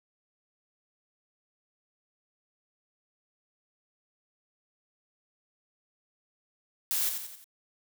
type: noise with echo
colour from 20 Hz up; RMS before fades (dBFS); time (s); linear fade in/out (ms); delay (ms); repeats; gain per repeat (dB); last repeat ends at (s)
blue; -29; 6.91-7.09; 0; 88; 4; -6; 7.442
effects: none